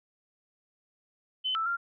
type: tone with pitch steps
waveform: sine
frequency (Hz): 3043 / 1321 / 1388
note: F#7 / E6 / F6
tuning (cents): +48 / +3 / -11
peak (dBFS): -27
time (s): 1.44-1.77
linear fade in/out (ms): 20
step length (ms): 110
effects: none